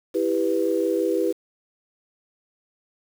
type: chord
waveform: sine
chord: E minor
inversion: none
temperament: just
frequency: 329.6 / 395.6 / 494.4 Hz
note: E4 / G4 / B4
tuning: 0 / +16 / +2 cents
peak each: -24 dBFS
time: 0.14-1.33 s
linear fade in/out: 20 ms
effects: 7-bit